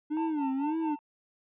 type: tone with vibrato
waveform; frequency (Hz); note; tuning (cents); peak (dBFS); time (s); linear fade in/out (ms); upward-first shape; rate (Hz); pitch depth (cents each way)
triangle; 293.7; D4; 0; -26; 0.1-0.96; 20; sine; 1.8; 180
type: tone with tremolo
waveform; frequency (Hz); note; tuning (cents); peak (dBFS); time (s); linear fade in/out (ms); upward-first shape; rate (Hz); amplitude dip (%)
triangle; 895; A5; +29; -30; 0.17-0.99; 0; sine; 4.5; 95
effects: resampled to 8000 Hz

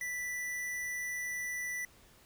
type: tone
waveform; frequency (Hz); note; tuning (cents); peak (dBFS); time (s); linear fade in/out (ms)
square; 1975.5; B6; 0; -36; 0.01-1.85; 2
effects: pink hiss -61 dBFS RMS until 2.25 s

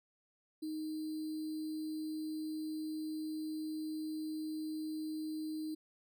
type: tone with sample-and-hold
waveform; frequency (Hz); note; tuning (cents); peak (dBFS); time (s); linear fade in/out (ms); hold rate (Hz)
sine; 311.3; D#4; +1; -37; 0.62-5.75; 10; 4410
effects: none

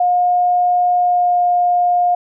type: tone with pitch glide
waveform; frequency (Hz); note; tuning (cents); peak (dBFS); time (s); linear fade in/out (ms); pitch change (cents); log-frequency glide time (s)
sine; 715 to 710.1; F5 to F5; +41 to +29; -11; 0-2.15; 5; -12; 0.96-1.42
effects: none

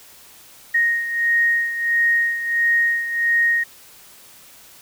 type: beating tone pair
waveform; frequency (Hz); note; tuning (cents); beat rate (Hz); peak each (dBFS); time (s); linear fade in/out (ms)
sine; 1866 / 1867.5; A#6 / A#6; +1 / +3; 1.5; -17 / -23; 0.74-3.64; 10
effects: white hiss -46 dBFS RMS until 4.81 s

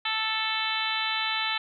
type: harmonic tone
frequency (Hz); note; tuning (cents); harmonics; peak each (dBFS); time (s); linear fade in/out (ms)
440.1; A4; 0; 2 / 3 / 4 / 5 / 6 / 7 / 8 / 9; -34 / -34 / -34 / -34 / -34 / -34 / -34 / -34; 0.05-1.58; 5
effects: none

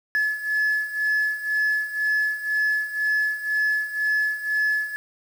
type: beating tone pair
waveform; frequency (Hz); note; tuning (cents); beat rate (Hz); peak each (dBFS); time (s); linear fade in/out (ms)
sine; 1713 / 1715; A6 / A6; -47 / -45; 2; -21 / -24; 0.15-4.96; 0
effects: tanh soft clip ceiling -17 dBFS + 7-bit

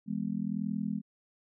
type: chord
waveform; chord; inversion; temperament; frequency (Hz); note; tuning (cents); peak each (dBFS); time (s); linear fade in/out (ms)
sine; E major; none; just; 164.81 / 206 / 247.2; E3 / G#3 / B3; 0 / -14 / +2; -38 / -32 / -37; 0.06-1.02; 50
effects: none

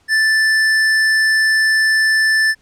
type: tone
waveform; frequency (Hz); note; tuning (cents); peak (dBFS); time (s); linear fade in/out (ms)
square; 1760; A6; 0; -12; 0.08-2.55; 50
effects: pink hiss -57 dBFS RMS until 2.61 s + low-pass 8000 Hz 12 dB/octave

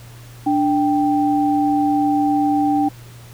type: tone pair together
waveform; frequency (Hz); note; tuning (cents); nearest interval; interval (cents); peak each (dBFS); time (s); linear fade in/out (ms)
sine; 293.7 / 784; D4 / G5; 0 / 0; octave + perfect fourth; 1700; -16 / -18; 0.46-2.89; 10
effects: added 119 Hz sine -38 dBFS peak until 3.33 s + pink hiss -45 dBFS RMS until 3.33 s

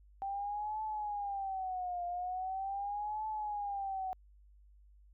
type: tone with vibrato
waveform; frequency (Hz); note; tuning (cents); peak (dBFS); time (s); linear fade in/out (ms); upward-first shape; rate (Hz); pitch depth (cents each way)
sine; 780; G5; -9; -35; 0.22-4.13; 0; triangle; 0.41; 190
effects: added 50 Hz sine -58 dBFS peak until 5.13 s

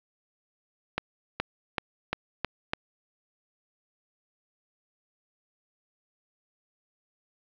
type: accelerating click train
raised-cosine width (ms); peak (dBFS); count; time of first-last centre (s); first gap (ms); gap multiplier
0.3; -10; 6; 0.98-2.735; 420; 0.91
effects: low-pass 4000 Hz 12 dB/octave + 8-bit

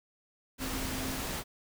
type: tone in noise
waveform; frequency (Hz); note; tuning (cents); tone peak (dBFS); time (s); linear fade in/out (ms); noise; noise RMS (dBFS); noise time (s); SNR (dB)
sine; 261.6; C4; 0; -39; 0.58-1.24; 50; pink; -36; 0.58-1.44; -6
effects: none

